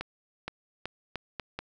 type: accelerating click train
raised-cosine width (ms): 0.3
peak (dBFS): -18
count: 6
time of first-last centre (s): 0.01-1.59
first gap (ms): 470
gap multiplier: 0.8
effects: none